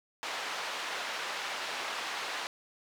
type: band-pass noise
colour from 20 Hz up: pink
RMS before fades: -37 dBFS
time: 0.23-2.47 s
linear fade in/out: 0 ms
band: 810 to 4300 Hz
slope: 12 dB/octave
effects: none